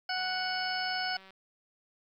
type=harmonic tone; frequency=740 Hz; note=F#5; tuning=in tune; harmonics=1 / 2 / 3 / 4 / 6 / 7; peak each=-35 / -35 / -41 / -41 / -39 / -38 dBFS; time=0.09-1.17 s; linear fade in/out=5 ms
type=click train; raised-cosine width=0.3 ms; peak=-38 dBFS; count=218; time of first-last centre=0.17-1.306 s; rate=191 Hz
effects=11-bit